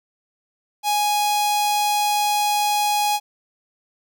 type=tone with notch filter; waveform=sawtooth; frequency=830.6 Hz; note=G#5; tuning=in tune; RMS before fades=-20 dBFS; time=0.83-3.2 s; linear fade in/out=50 ms; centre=1700 Hz; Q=1.8; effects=none